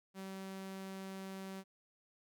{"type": "tone", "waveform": "sawtooth", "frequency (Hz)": 191.9, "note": "G3", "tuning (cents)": -37, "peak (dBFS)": -40, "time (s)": [0.14, 1.64], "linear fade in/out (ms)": 50, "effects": []}